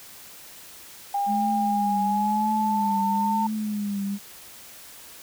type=tone with pitch glide; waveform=sine; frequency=805 to 898.4 Hz; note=G5 to A5; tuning=+46 to +36 cents; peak=-22 dBFS; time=1.14-3.47 s; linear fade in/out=5 ms; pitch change=+190 cents; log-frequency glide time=1.62-3.05 s
type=tone with vibrato; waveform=sine; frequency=207.1 Hz; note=G#3; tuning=5 cents flat; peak=-25 dBFS; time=1.26-4.19 s; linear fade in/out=50 ms; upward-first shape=triangle; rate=0.99 Hz; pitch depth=83 cents each way
effects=white hiss -45 dBFS RMS until 5.22 s